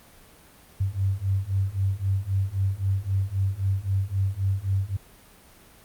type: beating tone pair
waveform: sine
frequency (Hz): 95 / 98.8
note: F#2 / G2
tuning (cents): +46 / +14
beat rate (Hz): 3.8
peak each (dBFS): -26 / -25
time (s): 0.8-4.97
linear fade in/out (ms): 10
effects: pink hiss -52 dBFS RMS until 5.84 s + Opus 32 kbps